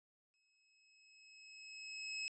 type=tone with exponential growth; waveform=25% pulse; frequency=2574 Hz; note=E7; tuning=42 cents flat; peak=-35 dBFS; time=0.34-2.28 s; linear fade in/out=0 ms; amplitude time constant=420 ms; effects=resampled to 22050 Hz